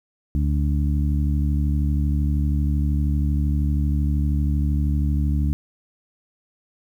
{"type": "harmonic tone", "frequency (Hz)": 72.8, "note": "D2", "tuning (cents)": -15, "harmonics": [1, 2, 3, 4], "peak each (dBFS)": [-19, -25, -29, -31], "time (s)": [0.35, 5.53], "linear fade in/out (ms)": 0, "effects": ["9-bit"]}